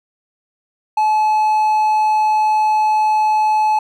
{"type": "tone", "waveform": "triangle", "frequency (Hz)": 859, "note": "A5", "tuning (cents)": -42, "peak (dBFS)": -10, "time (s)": [0.97, 3.79], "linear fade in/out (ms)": 5, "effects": []}